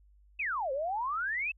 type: exponential two-way sweep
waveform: sine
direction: down then up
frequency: 2700 to 514 to 2700 Hz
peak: -30 dBFS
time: 0.39-1.52 s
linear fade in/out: 10 ms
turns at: 0.72 s
effects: added 50 Hz sine -58 dBFS peak until 1.57 s